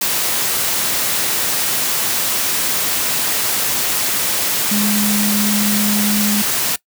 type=tone in noise; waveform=sine; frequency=207.7 Hz; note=G#3; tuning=in tune; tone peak=-16 dBFS; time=4.71-6.42 s; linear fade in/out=5 ms; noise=white; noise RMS=-18 dBFS; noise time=0.01-6.76 s; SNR=-1 dB; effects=noise-tail reverb RT60 0.1 s tail -21 dB re dry + high-pass 100 Hz 12 dB/octave